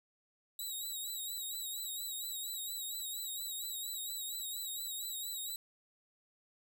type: tone with vibrato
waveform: 10% pulse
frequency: 3858 Hz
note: B7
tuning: 41 cents flat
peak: -32 dBFS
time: 0.59-5.56 s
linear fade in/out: 2 ms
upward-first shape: sine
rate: 4.3 Hz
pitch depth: 63 cents each way
effects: none